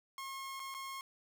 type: tone with dropouts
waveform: sawtooth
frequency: 1079 Hz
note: C#6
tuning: 47 cents flat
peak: -38 dBFS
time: 0.18-1.01 s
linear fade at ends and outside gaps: 1 ms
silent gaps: 0.596-0.6 / 0.742-0.747 s
effects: none